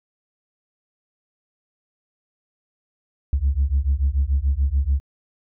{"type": "beating tone pair", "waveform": "sine", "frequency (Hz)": [65.8, 72.7], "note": ["C2", "D2"], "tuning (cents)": [10, -17], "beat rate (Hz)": 6.9, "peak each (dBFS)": -19, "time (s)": [3.33, 5], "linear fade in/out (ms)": 0, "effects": ["tanh soft clip ceiling -12 dBFS"]}